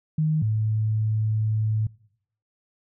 sine tone pair in turn, 155.56 / 108.71 Hz, D#3 / A2, 0 / -20 cents, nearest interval tritone, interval 620 cents, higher first, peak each -19 / -20 dBFS, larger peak first, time 0.18-0.42 / 0.42-1.87 s, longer second, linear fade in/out 5 ms, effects noise-tail reverb RT60 0.7 s tail -23 dB re dry

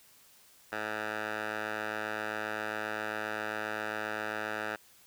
10% pulse tone with band-pass filter, 107.5 Hz, A2, 40 cents flat, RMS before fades -36 dBFS, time 0.72-4.76 s, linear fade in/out 5 ms, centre 1400 Hz, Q 1.5, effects white hiss -60 dBFS RMS until 5.06 s

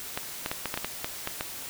clicks, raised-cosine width 0.3 ms, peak -13 dBFS, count 10, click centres 0.175 / 0.461 / 0.515 / 0.657 / 0.741 / 0.775 / 0.846 / 1.045 / 1.274 / 1.409 s, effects white hiss -39 dBFS RMS until 1.69 s

